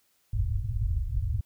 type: low-pass noise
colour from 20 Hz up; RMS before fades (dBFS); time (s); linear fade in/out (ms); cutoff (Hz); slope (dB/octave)
white; -28; 0.33-1.41; 5; 120; 96
effects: white hiss -69 dBFS RMS until 1.45 s